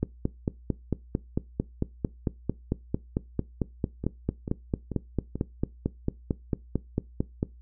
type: two click trains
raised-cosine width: 3 ms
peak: -12 / -19 dBFS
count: 34 / 4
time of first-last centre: 0.03-7.429 / 4.04-5.356 s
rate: 4.46 / 2.28 Hz
effects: noise-tail reverb RT60 0.2 s tail -20 dB re dry + added 60 Hz sine -47 dBFS peak until 7.61 s